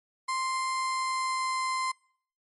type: tone with pitch glide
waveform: 35% pulse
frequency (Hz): 1046.5 to 1040.5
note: C6 to C6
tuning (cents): 0 to -10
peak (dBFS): -26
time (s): 0.28-1.92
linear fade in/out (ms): 10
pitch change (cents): -10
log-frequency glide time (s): 0.7-1.6
effects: noise-tail reverb RT60 0.6 s tail -26 dB re dry + MP3 48 kbps